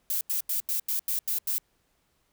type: noise bursts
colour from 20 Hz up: violet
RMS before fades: -28 dBFS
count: 8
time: 0.1-1.582 s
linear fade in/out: 2 ms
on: 110 ms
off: 86 ms
effects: pink hiss -71 dBFS RMS until 2.32 s